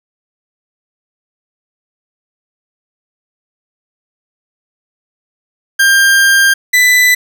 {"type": "tone pair in turn", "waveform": "40% pulse", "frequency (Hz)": [1595, 1992.7], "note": ["G6", "B6"], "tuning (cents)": [30, 15], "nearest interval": "major third", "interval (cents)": 385, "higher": "second", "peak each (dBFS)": -5, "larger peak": "neither", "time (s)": [[5.79, 6.54], [6.73, 7.15]], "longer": "first", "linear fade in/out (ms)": 10, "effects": []}